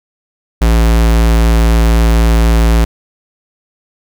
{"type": "tone", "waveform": "square", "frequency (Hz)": 56.5, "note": "A1", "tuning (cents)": 47, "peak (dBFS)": -7, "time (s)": [0.61, 2.85], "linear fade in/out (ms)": 10, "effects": []}